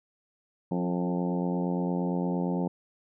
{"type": "harmonic tone with a mistuned harmonic", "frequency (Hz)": 88.7, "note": "F2", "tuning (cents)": 27, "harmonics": [2, 3, 4, 5, 6, 7, 8, 9, 10], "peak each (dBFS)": [-28, -33, -36, -38, -38, -45, -43, -42, -42], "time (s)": [0.71, 2.68], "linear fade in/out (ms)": 5, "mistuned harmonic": 4, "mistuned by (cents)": -20, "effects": []}